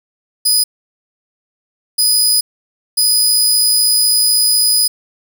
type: tone bursts at uneven times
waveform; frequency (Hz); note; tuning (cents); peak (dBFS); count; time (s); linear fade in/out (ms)
20% pulse; 4978; D#8; 0; -4; 3; 0.45-0.64 / 1.98-2.41 / 2.97-4.88; 10
effects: 7-bit